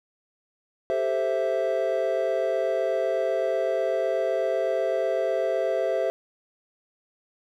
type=chord; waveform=triangle; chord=A minor seventh; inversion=third; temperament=equal; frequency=392 / 440 / 523.3 / 659.3 Hz; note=G4 / A4 / C5 / E5; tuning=0 / 0 / 0 / 0 cents; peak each=-28 / -30 / -25 / -24 dBFS; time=0.9-6.1 s; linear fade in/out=0 ms; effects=none